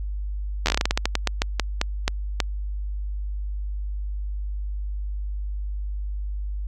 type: slowing click train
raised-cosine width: 0.2 ms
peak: -3 dBFS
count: 19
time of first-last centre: 0.66-2.402 s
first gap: 11 ms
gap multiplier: 1.22
effects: added 50 Hz sine -26 dBFS peak until 6.67 s